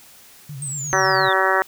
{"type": "tone with vibrato", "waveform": "sine", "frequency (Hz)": 140.1, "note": "C#3", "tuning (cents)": 19, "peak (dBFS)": -30, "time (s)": [0.49, 1.29], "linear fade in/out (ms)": 5, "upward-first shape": "sine", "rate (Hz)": 8.6, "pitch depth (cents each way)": 120}
{"type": "linear sweep", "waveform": "sine", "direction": "down", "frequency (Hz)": [8480, 3417], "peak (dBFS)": -26, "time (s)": [0.62, 1.33], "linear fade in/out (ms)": 2}
{"type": "harmonic tone", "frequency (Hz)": 190, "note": "F#3", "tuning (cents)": 46, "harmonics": [2, 3, 4, 5, 6, 7, 8, 9, 10], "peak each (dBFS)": [-24, -24, -24, -24, -24, -24, -24, -24, -24], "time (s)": [0.93, 1.62], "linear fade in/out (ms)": 0}
{"effects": ["white hiss -47 dBFS RMS until 1.67 s"]}